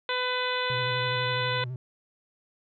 harmonic tone, 501 Hz, B4, 25 cents sharp, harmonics 1 / 2 / 3 / 4 / 5 / 6 / 7 / 8, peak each -32 / -32 / -33 / -35 / -37 / -39 / -34 / -39 dBFS, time 0.09-1.64 s, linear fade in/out 2 ms
triangle tone with vibrato, 125.3 Hz, B2, 25 cents sharp, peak -30 dBFS, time 0.7-1.76 s, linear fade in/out 2 ms, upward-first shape square, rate 12 Hz, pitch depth 51 cents each way
effects none

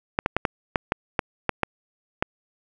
clicks, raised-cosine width 0.5 ms, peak -5 dBFS, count 10, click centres 0.189 / 0.261 / 0.366 / 0.452 / 0.758 / 0.921 / 1.192 / 1.493 / 1.633 / 2.225 s, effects none

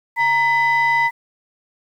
sine tone pair together, 932.3 / 2002 Hz, A#5 / B6, 0 / +23 cents, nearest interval octave + minor second, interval 1323 cents, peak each -15 dBFS, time 0.16-1.11 s, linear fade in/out 50 ms, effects tanh soft clip ceiling -10 dBFS + 8-bit

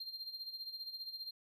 triangle tone with tremolo, 4186 Hz, C8, in tune, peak -39 dBFS, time 0-1.31 s, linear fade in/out 5 ms, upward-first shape sine, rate 15 Hz, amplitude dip 70%, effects none

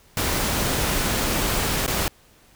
pink noise with dropouts, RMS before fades -23 dBFS, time 0.17-2.08 s, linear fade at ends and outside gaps 1 ms, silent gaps 1.864-1.878 s, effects pink hiss -55 dBFS RMS until 2.55 s

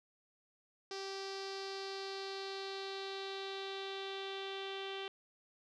sawtooth tone with low-pass filter sweep, 389.3 Hz, G4, 12 cents flat, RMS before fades -43 dBFS, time 0.91-5.08 s, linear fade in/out 2 ms, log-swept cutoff 5100 to 3300 Hz, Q 4.6, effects none

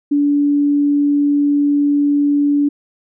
sine tone, 288.3 Hz, D4, 32 cents flat, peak -11 dBFS, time 0.11-2.69 s, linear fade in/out 10 ms, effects none

